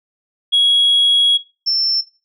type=tone pair in turn; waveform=sine; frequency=3322 / 5364 Hz; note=G#7 / E8; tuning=0 / +29 cents; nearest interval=minor sixth; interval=829 cents; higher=second; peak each=-8 / -11 dBFS; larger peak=first; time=0.52-1.38 / 1.66-2.02 s; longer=first; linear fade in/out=20 ms; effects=noise-tail reverb RT60 0.3 s tail -17 dB re dry + tanh soft clip ceiling -7 dBFS